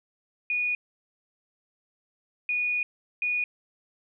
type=tone bursts at uneven times; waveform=sine; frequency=2459 Hz; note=D#7; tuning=21 cents flat; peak=-24 dBFS; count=3; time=0.5-0.75 / 2.49-2.83 / 3.22-3.44 s; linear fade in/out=2 ms; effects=none